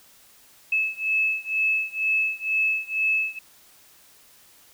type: beating tone pair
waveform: sine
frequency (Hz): 2600 / 2602.1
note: E7 / E7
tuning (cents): -24 / -23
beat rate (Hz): 2.1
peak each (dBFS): -24 / -25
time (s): 0.72-3.39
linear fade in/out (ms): 5
effects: white hiss -54 dBFS RMS until 4.73 s